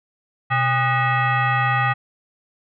sine tone with frequency modulation, 553 Hz, C#5, 4 cents flat, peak -16 dBFS, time 0.5-1.94 s, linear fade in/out 20 ms, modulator 679 Hz, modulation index 2.5, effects none

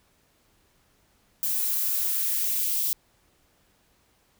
violet noise with high-pass filter sweep, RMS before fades -26 dBFS, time 1.43-2.93 s, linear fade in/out 0 ms, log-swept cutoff 540 to 3500 Hz, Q 1.5, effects pink hiss -65 dBFS RMS until 4.39 s

